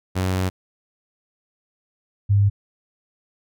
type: tone pair in turn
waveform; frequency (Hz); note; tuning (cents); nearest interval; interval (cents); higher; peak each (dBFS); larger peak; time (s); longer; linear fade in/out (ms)
sawtooth / sine; 93.1 / 100.82; F#2 / G2; +11 / +49; minor second; 138; second; -16 / -13; second; 0.15-0.5 / 2.29-2.5; first; 20
effects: none